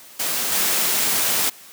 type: noise with level steps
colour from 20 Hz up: white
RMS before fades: -23 / -20 dBFS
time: 0.19-1.5 s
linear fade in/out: 10 ms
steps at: 0.52 s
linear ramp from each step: 2 ms
effects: white hiss -44 dBFS RMS until 1.72 s + high-pass 150 Hz 12 dB/octave